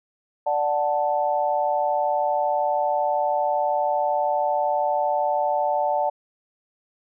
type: chord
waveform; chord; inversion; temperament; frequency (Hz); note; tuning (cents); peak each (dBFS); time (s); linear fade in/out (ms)
sine; D major; none; equal; 587.3 / 740 / 880; D5 / F#5 / A5; 0 / 0 / 0; -24; 0.46-6.1; 10
effects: none